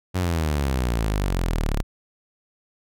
sawtooth exponential sweep, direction down, 94.1 to 33.73 Hz, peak -17 dBFS, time 0.14-1.83 s, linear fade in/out 20 ms, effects none

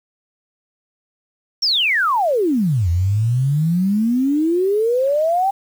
sine exponential two-way sweep, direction down then up, 5700 to 83 to 801 Hz, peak -14 dBFS, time 1.62-5.51 s, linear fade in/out 10 ms, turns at 2.89 s, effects 7-bit

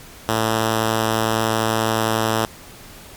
5% pulse tone, 111.2 Hz, A2, 19 cents sharp, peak -6 dBFS, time 0.29-2.45 s, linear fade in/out 0 ms, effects pink hiss -41 dBFS RMS until 3.16 s + MP3 96 kbps

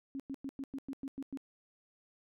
sine tone bursts, 271.7 Hz, C#4, 35 cents flat, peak -37 dBFS, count 9, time 0.15-1.373 s, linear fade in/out 0 ms, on 47 ms, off 100 ms, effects none

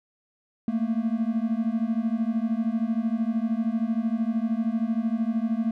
triangle beating tone pair, 220 / 233 Hz, A3 / A#3, 0 / -1 cents, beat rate 13 Hz, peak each -24 dBFS, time 0.68-5.71 s, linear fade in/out 2 ms, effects none

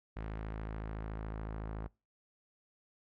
sawtooth tone with low-pass filter sweep, 53.8 Hz, A1, 38 cents flat, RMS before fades -41 dBFS, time 0.16-1.88 s, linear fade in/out 10 ms, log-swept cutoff 2000 to 1300 Hz, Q 1.1, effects noise-tail reverb RT60 0.3 s tail -26 dB re dry

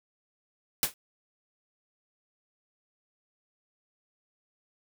white noise with exponential decay, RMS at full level -21 dBFS, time 0.83-0.94 s, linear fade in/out 1 ms, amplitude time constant 23 ms, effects none

